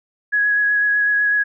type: tone with vibrato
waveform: sine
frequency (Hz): 1671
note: G#6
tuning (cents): +10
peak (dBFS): -14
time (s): 0.32-1.44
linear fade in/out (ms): 20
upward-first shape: sine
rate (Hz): 8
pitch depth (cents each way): 13
effects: none